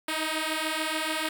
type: beating tone pair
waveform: 5% pulse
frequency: 311.1 / 317.9 Hz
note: D#4 / D#4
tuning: 0 / +37 cents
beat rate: 6.8 Hz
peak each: -19 dBFS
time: 0.08-1.29 s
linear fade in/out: 5 ms
effects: 9-bit